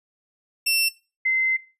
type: tone pair in turn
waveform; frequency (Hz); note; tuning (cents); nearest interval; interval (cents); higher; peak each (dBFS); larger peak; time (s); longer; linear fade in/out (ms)
15% pulse / sine; 2700 / 2066; E7 / C7; +41 / -22; perfect fourth; 463; first; -12 / -18; first; 0.66-0.89 / 1.25-1.57; second; 10
effects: noise-tail reverb RT60 0.3 s tail -18 dB re dry + resampled to 32000 Hz